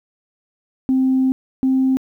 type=tone pair in turn; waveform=sine; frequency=261.6 / 262.8 Hz; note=C4 / C4; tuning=0 / +8 cents; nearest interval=unison; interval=8 cents; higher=second; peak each=-12 dBFS; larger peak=neither; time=0.89-1.32 / 1.63-1.97 s; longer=first; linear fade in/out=0 ms; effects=tanh soft clip ceiling -9 dBFS + 9-bit

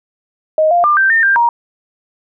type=tone with pitch steps; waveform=sine; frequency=625 / 698 / 1195 / 1565 / 1814 / 1588 / 943 Hz; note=D#5 / F5 / D6 / G6 / A#6 / G6 / A#5; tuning=+8 / -1 / +30 / -3 / -48 / +22 / +20 cents; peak=-8 dBFS; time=0.58-1.49 s; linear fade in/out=2 ms; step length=130 ms; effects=none

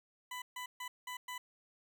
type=tone bursts at uneven times; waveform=20% pulse; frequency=997 Hz; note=B5; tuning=16 cents sharp; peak=-36 dBFS; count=5; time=0.31-0.42 / 0.56-0.66 / 0.8-0.88 / 1.07-1.17 / 1.28-1.38 s; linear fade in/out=5 ms; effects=none

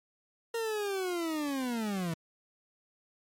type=linear sweep; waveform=40% pulse; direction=down; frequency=466.2 to 159.1 Hz; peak=-30 dBFS; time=0.54-2.14 s; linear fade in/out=5 ms; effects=MP3 64 kbps

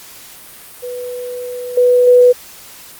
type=tone with level steps; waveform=sine; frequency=493.9 Hz; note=B4; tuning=in tune; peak=-22 / -7 / -4 dBFS; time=0.82-2.33 s; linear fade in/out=20 ms; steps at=1.77 / 2.07 s; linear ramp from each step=5 ms; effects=white hiss -37 dBFS RMS until 2.99 s + Opus 48 kbps

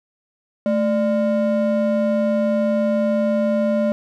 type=ring-modulated tone; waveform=triangle; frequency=406 Hz; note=G#4; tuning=39 cents flat; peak=-11 dBFS; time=0.66-3.92 s; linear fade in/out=0 ms; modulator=187 Hz; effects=none

